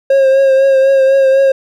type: tone with vibrato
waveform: triangle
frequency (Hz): 538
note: C5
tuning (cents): +48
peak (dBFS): -4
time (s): 0.1-1.52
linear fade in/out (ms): 5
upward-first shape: triangle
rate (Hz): 4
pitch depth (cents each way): 33
effects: none